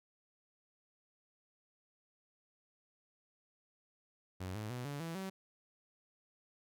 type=tone with pitch steps; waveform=sawtooth; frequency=92.8 / 107.22 / 123.87 / 143.12 / 165.35 / 191.04 Hz; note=F#2 / A2 / B2 / D3 / E3 / G3; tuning=+6 / -44 / +6 / -44 / +6 / -44 cents; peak=-36 dBFS; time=4.4-5.3 s; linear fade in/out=10 ms; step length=150 ms; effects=none